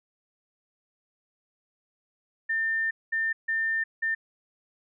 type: tone bursts at uneven times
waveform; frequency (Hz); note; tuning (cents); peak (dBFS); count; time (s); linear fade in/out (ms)
sine; 1800; A6; +39; -24; 4; 2.49-2.91 / 3.12-3.33 / 3.48-3.84 / 4.02-4.15; 10
effects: none